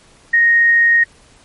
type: tone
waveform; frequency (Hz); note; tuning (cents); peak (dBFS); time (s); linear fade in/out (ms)
sine; 1864.7; A#6; 0; -8; 0.33-1.04; 10
effects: pink hiss -48 dBFS RMS until 1.44 s + MP3 48 kbps